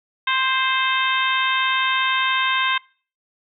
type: harmonic tone with a mistuned harmonic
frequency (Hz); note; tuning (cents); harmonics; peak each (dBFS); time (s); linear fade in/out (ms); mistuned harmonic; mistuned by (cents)
523; C5; -1; 2 / 3 / 4 / 5 / 6 / 7; -22 / -24 / -25 / -26 / -27 / -27; 0.27-2.78; 5; 3; +15
effects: noise-tail reverb RT60 0.4 s tail -23 dB re dry